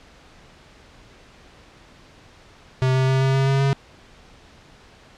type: tone with pitch steps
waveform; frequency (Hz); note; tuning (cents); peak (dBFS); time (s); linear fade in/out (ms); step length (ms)
square; 130.1 / 131.31 / 132.53 / 133.76 / 135 / 136.25 / 137.52; C3 / C3 / C3 / C3 / C#3 / C#3 / C#3; -9 / +7 / +23 / +39 / -45 / -29 / -13; -17; 2.82-3.73; 0; 130
effects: pink hiss -49 dBFS RMS until 5.17 s + low-pass 5000 Hz 12 dB/octave